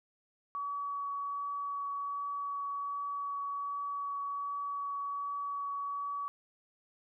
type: tone with vibrato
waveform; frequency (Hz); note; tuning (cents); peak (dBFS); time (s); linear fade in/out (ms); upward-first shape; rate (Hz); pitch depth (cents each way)
sine; 1134; C#6; +39; -34; 0.55-6.28; 0; triangle; 1.3; 8
effects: none